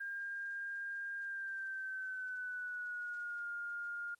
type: tone with pitch glide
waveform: sine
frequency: 1606 to 1414.3 Hz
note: G6 to F6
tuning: +41 to +21 cents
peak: -39 dBFS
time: 0-4.15 s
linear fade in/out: 10 ms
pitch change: -220 cents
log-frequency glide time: 1.19-3.46 s
effects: white hiss -75 dBFS RMS until 4.19 s + Opus 24 kbps